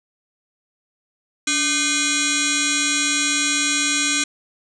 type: tone with frequency modulation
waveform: sine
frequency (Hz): 2112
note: C7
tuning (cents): +16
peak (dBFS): -17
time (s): 1.47-4.24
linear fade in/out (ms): 5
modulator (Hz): 912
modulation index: 6.5
effects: none